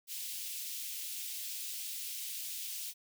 white high-pass noise, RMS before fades -41 dBFS, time 0.07-2.94 s, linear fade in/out 50 ms, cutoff 2600 Hz, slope 24 dB/octave, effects none

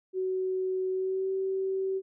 sine tone with pitch glide, 374.2 to 382.9 Hz, F#4 to G4, +20 to -41 cents, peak -27 dBFS, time 0.13-2.02 s, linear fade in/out 50 ms, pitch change +39 cents, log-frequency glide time 0.9-1.31 s, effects none

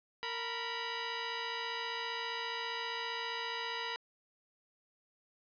10% pulse tone pair together, 462 / 979 Hz, A#4 / B5, -16 / -15 cents, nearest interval octave + minor second, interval 1301 cents, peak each -32 / -29 dBFS, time 0.23-3.96 s, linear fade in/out 0 ms, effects resampled to 11025 Hz + 11-bit

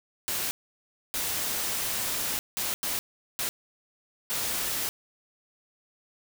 white noise bursts at uneven times, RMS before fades -30 dBFS, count 6, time 0.28-0.51 / 1.14-2.39 / 2.57-2.74 / 2.83-2.99 / 3.39-3.49 / 4.3-4.89 s, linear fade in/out 0 ms, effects none

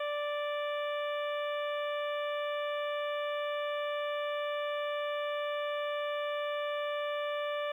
harmonic tone, 587 Hz, D5, 1 cent flat, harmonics 1 / 2 / 3 / 4 / 5 / 6, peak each -33 / -39 / -43 / -45 / -47 / -49 dBFS, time 0-7.72 s, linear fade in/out 5 ms, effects 11-bit

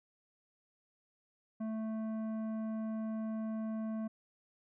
triangle tone with tanh clipping, 220 Hz, A3, in tune, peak -37 dBFS, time 1.6-4.08 s, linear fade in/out 10 ms, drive 15 dB, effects none

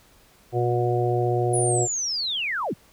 harmonic tone, 121 Hz, B2, 35 cents flat, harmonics 1 / 3 / 4 / 5 / 6, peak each -24 / -24 / -29 / -33 / -27 dBFS, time 0.52-1.88 s, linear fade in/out 50 ms
sine linear sweep, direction down, 10050 to 98.8 Hz, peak -24 dBFS, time 1.53-2.74 s, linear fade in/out 10 ms
effects pink hiss -56 dBFS RMS until 2.92 s

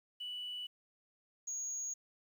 sine tone pair in turn, 2960 / 6645 Hz, F#7 / G#8, 0 / 0 cents, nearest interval octave + major second, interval 1400 cents, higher second, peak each -39 / -36 dBFS, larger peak second, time 0.2-0.67 / 1.47-1.94 s, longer neither, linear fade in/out 10 ms, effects tanh soft clip ceiling -34 dBFS + 11-bit

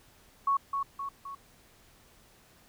sine tone with echo, 1108.7 Hz, C#6, in tune, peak -23 dBFS, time 0.47-0.57 s, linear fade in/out 5 ms, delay 260 ms, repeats 3, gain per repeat -5 dB, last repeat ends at 1.35 s, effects pink hiss -60 dBFS RMS until 2.68 s

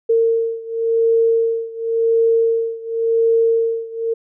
sine beating tone pair, 456.1 / 457.02 Hz, A#4 / A#4, -38 / -34 cents, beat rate 0.92 Hz, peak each -16 / -18 dBFS, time 0.09-4.14 s, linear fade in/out 10 ms, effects none

